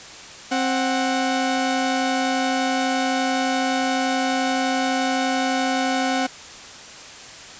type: tone pair together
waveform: sawtooth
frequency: 263.9 / 740 Hz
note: C4 / F#5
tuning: +15 / 0 cents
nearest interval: octave + tritone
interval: 1785 cents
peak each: -18 / -19 dBFS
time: 0.51-6.27 s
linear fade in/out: 10 ms
effects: white hiss -39 dBFS RMS until 7.59 s + resampled to 16000 Hz